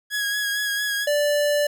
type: tone with vibrato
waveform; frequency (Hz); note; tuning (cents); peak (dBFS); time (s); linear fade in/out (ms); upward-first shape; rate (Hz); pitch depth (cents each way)
sawtooth; 1661.2; G#6; 0; -19; 0.1-1.08; 50; sine; 4.4; 25
type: tone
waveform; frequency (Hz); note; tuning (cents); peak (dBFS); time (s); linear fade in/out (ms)
square; 586; D5; -4; -19; 1.07-1.67; 5
effects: none